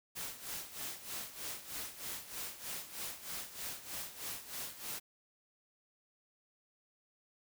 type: noise with tremolo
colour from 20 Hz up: white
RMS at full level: -41 dBFS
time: 0.15-5 s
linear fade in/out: 20 ms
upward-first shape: sine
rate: 3.2 Hz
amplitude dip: 75%
effects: none